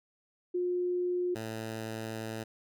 sine / 10% pulse tone pair in turn, 357.4 / 111.41 Hz, F4 / A2, +40 / +22 cents, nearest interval octave + minor sixth, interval 2018 cents, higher first, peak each -28 dBFS, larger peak neither, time 0.54-1.35 / 1.35-2.44 s, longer second, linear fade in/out 10 ms, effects none

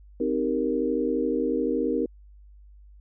sine chord, C minor seventh, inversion none, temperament equal with one note detuned, 259.5 / 311.1 / 392 / 466.2 Hz, C4 / Eb4 / G4 / Bb4, -14 / 0 / 0 / 0 cents, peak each -28 / -28 / -30 / -27 dBFS, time 0.2-2.06 s, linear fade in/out 5 ms, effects added 50 Hz sine -47 dBFS peak until 3 s

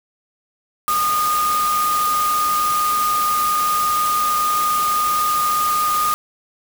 sine tone in noise, 1226 Hz, D#6, 26 cents flat, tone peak -16 dBFS, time 0.88-6.14 s, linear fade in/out 0 ms, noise white, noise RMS -26 dBFS, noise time 0.88-6.14 s, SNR +7 dB, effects none

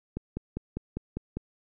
click train, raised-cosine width 3 ms, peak -19 dBFS, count 7, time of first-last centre 0.17-1.37 s, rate 5 Hz, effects none

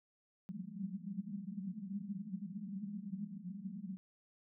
pink band-pass noise, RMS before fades -44 dBFS, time 0.49-3.97 s, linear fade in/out 0 ms, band 180 to 210 Hz, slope 96 dB/octave, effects none

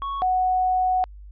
triangle / sine tone pair in turn, 1108.7 / 740 Hz, C#6 / F#5, 0 / 0 cents, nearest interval perfect fifth, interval 700 cents, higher first, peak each -24 / -18 dBFS, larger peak second, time 0.02-0.22 / 0.22-1.04 s, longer second, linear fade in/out 0 ms, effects added 50 Hz sine -39 dBFS peak until 1.31 s + resampled to 11025 Hz

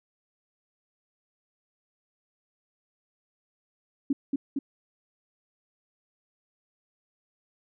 sine tone with echo, 277.2 Hz, C#4, in tune, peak -21 dBFS, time 4.1-4.13 s, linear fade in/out 5 ms, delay 230 ms, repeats 2, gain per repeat -2 dB, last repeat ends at 4.59 s, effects none

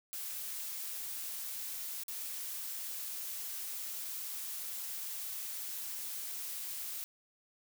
blue noise with dropouts, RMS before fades -41 dBFS, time 0.13-7.04 s, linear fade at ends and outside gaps 0 ms, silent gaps 2.035-2.082 s, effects none

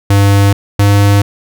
square tone pair in turn, 100 / 101.05 Hz, G2 / G#2, +35 / -47 cents, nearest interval unison, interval 18 cents, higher second, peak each -6 dBFS, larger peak neither, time 0.1-0.53 / 0.79-1.22 s, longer neither, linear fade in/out 5 ms, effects none

